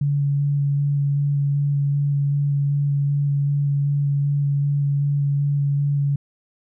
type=tone with vibrato; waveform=sine; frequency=142.3 Hz; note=C#3; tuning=46 cents sharp; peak=-17 dBFS; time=0.01-6.16 s; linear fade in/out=5 ms; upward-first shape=square; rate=2.6 Hz; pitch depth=9 cents each way; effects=none